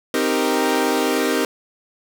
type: chord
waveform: sawtooth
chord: C minor seventh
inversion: none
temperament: equal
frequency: 261.6 / 311.1 / 392 / 466.2 Hz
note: C4 / Eb4 / G4 / Bb4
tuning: 0 / 0 / 0 / 0 cents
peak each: -19 dBFS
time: 0.14-1.45 s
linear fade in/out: 2 ms
effects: none